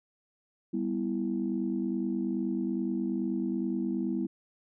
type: chord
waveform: sine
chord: E minor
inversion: first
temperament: just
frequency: 197.78 / 247.2 / 329.6 Hz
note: G3 / B3 / E4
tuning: +16 / +2 / 0 cents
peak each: -32 dBFS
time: 0.73-4.27 s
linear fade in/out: 10 ms
effects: tanh soft clip ceiling -19 dBFS